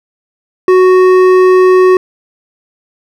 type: tone with hard clipping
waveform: sine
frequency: 370 Hz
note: F#4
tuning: in tune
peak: -5 dBFS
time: 0.68-1.97 s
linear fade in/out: 2 ms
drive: 10 dB
effects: none